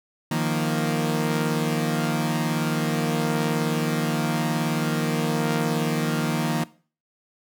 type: chord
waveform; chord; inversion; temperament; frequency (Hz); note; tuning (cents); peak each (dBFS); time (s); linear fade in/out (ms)
sawtooth; Eb suspended second; none; equal; 155.56 / 174.61 / 233.1; Eb3 / F3 / Bb3; 0 / 0 / 0; -21 / -25 / -22; 0.31-6.64; 5
effects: noise-tail reverb RT60 0.4 s tail -19 dB re dry